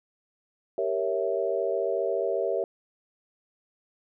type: chord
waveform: sine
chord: G diminished seventh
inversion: none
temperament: equal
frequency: 392 / 466.2 / 554.4 / 659.3 Hz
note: G4 / Bb4 / Db5 / Fb5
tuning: 0 / 0 / 0 / 0 cents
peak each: -30 dBFS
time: 0.78-2.64 s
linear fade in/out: 2 ms
effects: none